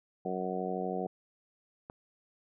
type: harmonic tone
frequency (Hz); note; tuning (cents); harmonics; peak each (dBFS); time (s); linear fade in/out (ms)
92.5; F#2; 0; 2 / 3 / 4 / 5 / 6 / 7 / 8; -38 / -43 / -39 / -38 / -43 / -41 / -38; 0.25-1.07; 5
type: click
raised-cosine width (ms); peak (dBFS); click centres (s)
1; -29; 1.899
effects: none